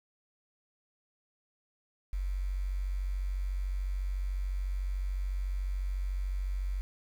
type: tone with quantisation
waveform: sine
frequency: 46.93 Hz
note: F#1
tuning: 25 cents sharp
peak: -30 dBFS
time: 2.13-6.81 s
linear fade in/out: 0 ms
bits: 9
effects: none